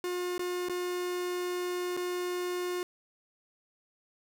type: tone with dropouts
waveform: 45% pulse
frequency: 358 Hz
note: F4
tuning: 43 cents sharp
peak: -31 dBFS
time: 0.04-2.83 s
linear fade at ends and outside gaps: 1 ms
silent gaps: 0.38-0.393 / 0.686-0.696 / 1.967-1.973 s
effects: none